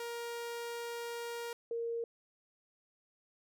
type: tone pair in turn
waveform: sawtooth / sine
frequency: 470.5 / 464.8 Hz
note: A#4 / A#4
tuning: +16 / -5 cents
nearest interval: unison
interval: 21 cents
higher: first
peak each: -35 / -34 dBFS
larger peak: second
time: 0-1.53 / 1.71-2.04 s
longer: first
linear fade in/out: 2 ms
effects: none